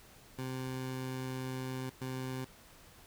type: tone bursts at uneven times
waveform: 20% pulse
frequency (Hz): 129.8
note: C3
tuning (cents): -13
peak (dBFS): -32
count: 2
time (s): 0.38-1.9 / 2.01-2.45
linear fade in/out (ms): 10
effects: pink hiss -58 dBFS RMS until 3.06 s